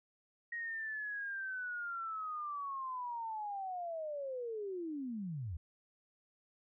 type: linear sweep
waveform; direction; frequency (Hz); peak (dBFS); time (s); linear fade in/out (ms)
sine; down; 1888 to 72.5; -38; 0.52-5.57; 5
effects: none